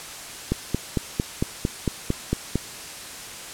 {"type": "click train", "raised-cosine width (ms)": 3, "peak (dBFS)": -8, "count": 10, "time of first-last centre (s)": [0.52, 2.556], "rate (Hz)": 4.42, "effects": ["white hiss -37 dBFS RMS until 3.53 s", "low-pass 10000 Hz 12 dB/octave"]}